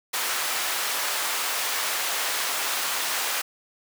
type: high-pass noise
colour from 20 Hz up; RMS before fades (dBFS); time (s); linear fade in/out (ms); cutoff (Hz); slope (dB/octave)
pink; -27; 0.13-3.42; 10; 920; 12
effects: none